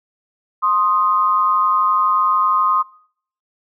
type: tone pair together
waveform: sine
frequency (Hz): 1051.9 / 1244.5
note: C6 / D#6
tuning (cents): +9 / 0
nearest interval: minor third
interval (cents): 291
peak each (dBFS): -16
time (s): 0.62-2.83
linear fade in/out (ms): 20
effects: noise-tail reverb RT60 0.6 s tail -22 dB re dry